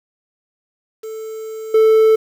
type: tone with level steps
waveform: triangle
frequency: 440 Hz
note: A4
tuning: in tune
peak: -24 / -6 dBFS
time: 1.03-2.16 s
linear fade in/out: 10 ms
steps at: 1.74 s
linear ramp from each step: 5 ms
effects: 7-bit